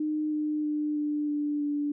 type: tone with pitch steps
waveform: sine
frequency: 305.4 / 302.6 / 299.8 / 297 / 294.3 / 291.6 Hz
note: D#4 / D#4 / D4 / D4 / D4 / D4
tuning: -32 / -48 / +36 / +20 / +4 / -12 cents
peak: -26 dBFS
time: 0-1.92 s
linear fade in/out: 5 ms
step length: 320 ms
effects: none